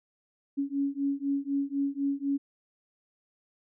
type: beating tone pair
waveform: sine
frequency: 277.2 / 281.2 Hz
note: C#4 / C#4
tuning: 0 / +25 cents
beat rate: 4 Hz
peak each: -30 dBFS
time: 0.57-2.38 s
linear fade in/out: 20 ms
effects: none